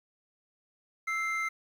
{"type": "tone pair together", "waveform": "triangle", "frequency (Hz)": [1318.5, 2093], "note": ["E6", "C7"], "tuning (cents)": [0, 0], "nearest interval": "minor sixth", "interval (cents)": 800, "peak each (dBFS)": [-32, -29], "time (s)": [1.07, 1.49], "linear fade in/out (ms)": 10, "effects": ["10-bit"]}